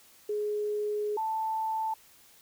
sine tone pair in turn, 418.8 / 882.3 Hz, G#4 / A5, +15 / +5 cents, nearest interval octave + minor second, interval 1290 cents, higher second, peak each -28 dBFS, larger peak neither, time 0.29-1.17 / 1.17-1.94 s, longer first, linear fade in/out 5 ms, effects white hiss -58 dBFS RMS until 2.41 s

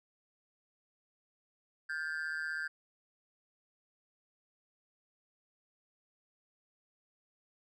triangle tone with amplitude modulation, 1579 Hz, G6, 12 cents sharp, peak -29 dBFS, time 1.89-2.68 s, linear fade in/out 10 ms, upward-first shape sine, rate 156 Hz, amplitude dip 100%, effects resampled to 24000 Hz

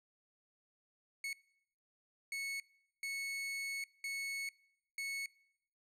40% pulse tone bursts at uneven times, 2206 Hz, C#7, 9 cents flat, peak -37 dBFS, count 5, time 1.24-1.33 / 2.32-2.6 / 3.03-3.84 / 4.04-4.49 / 4.98-5.26 s, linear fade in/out 2 ms, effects noise-tail reverb RT60 0.7 s tail -22 dB re dry + low-pass 12000 Hz 12 dB/octave

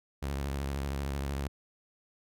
sawtooth tone with vibrato, 69.3 Hz, C#2, in tune, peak -28 dBFS, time 0.22-1.48 s, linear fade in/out 10 ms, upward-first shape square, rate 13 Hz, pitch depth 59 cents each way, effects none

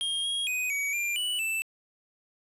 square tone with pitch steps, 3232 / 3278 / 2499 / 2262 / 2386 / 2958 / 2651 Hz, G#7 / G#7 / D#7 / C#7 / D7 / F#7 / E7, -48 / -23 / +7 / +34 / +27 / -1 / +9 cents, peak -28 dBFS, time 0.01-1.62 s, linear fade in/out 0 ms, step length 230 ms, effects resampled to 32000 Hz + 9-bit

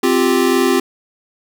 square chord, C suspended fourth, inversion none, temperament equal, 261.6 / 349.2 / 392 Hz, C4 / F4 / G4, 0 / 0 / 0 cents, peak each -17 dBFS, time 0.03-0.8 s, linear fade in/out 5 ms, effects none

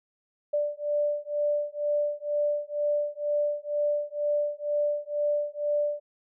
sine beating tone pair, 587.3 / 589.4 Hz, D5 / D5, 0 / +6 cents, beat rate 2.1 Hz, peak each -28 dBFS, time 0.53-6 s, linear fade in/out 10 ms, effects none

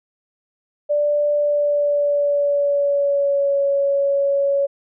sine tone with pitch glide, 587.3 to 559.2 Hz, D5 to C#5, 0 to +15 cents, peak -15 dBFS, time 0.89-4.67 s, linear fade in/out 20 ms, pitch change -85 cents, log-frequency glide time 1.34-3.6 s, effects none

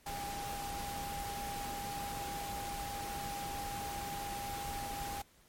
sine tone in noise, 806 Hz, G5, 48 cents sharp, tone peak -40 dBFS, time 0.06-5.22 s, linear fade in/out 5 ms, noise pink, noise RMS -43 dBFS, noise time 0.06-5.22 s, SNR 0 dB, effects pink hiss -65 dBFS RMS until 5.48 s + MP3 64 kbps

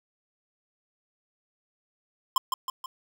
square tone with echo, 1046.5 Hz, C6, in tune, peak -20 dBFS, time 2.36-2.38 s, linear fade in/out 2 ms, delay 160 ms, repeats 3, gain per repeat -5 dB, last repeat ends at 2.86 s, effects none

